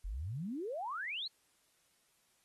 sine exponential sweep, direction up, 40.27 to 4381 Hz, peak -37 dBFS, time 0.04-1.28 s, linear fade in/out 10 ms, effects white hiss -73 dBFS RMS until 2.44 s + AAC 32 kbps

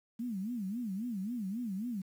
sine tone with vibrato, 215.3 Hz, A3, 37 cents flat, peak -34 dBFS, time 0.19-2.02 s, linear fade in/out 10 ms, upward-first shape sine, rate 3.7 Hz, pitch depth 250 cents each way, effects 10-bit

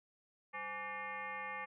sine tone with frequency modulation, 1481 Hz, F#6, 1 cent sharp, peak -40 dBFS, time 0.53-1.66 s, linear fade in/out 20 ms, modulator 321 Hz, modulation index 2.6, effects none

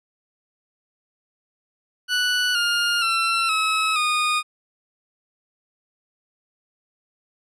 20% pulse tone with pitch steps, 1480 / 1413.2 / 1349.3 / 1288.4 / 1230.2 Hz, F#6 / F6 / E6 / E6 / D#6, 0 / +20 / +40 / -40 / -20 cents, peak -14 dBFS, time 2.08-4.43 s, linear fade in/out 50 ms, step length 470 ms, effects low-pass 9000 Hz 12 dB/octave

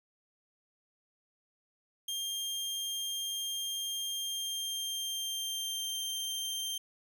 sawtooth tone with pitch glide, 3201 to 3157 Hz, G7 to G7, +36 to +12 cents, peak -31 dBFS, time 2.08-6.78 s, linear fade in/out 5 ms, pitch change -24 cents, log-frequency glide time 4.16-5.98 s, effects none

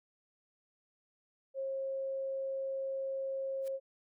sine tone, 538 Hz, C5, 48 cents sharp, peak -34 dBFS, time 1.54-3.8 s, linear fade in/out 50 ms
white noise with exponential growth, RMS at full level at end -50 dBFS, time 3.6-3.68 s, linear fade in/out 2 ms, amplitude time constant 16 ms
effects none

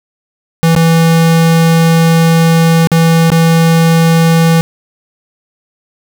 square tone with dropouts, 164.7 Hz, E3, 1 cent flat, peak -6 dBFS, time 0.63-4.61 s, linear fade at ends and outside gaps 0 ms, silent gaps 0.751-0.763 / 2.872-2.917 / 3.302-3.318 s, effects none

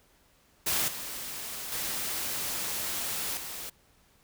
white noise with level steps, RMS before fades -28 / -38 / -33 / -39 dBFS, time 0.66-3.7 s, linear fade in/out 10 ms, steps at 0.88 / 1.72 / 3.37 s, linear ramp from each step 2 ms, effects pink hiss -64 dBFS RMS until 4.23 s

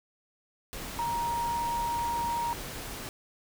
sine tone in noise, 940 Hz, A#5, 14 cents sharp, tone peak -28 dBFS, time 0.99-2.53 s, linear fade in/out 0 ms, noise pink, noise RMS -39 dBFS, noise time 0.73-3.09 s, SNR +8 dB, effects none

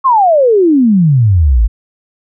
sine exponential sweep, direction down, 1108.7 to 49.22 Hz, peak -5 dBFS, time 0.04-1.68 s, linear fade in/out 20 ms, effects none

